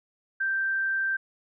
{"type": "tone", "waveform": "sine", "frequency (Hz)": 1568, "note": "G6", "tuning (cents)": 0, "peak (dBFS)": -24, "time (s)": [0.4, 1.17], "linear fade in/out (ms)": 10, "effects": []}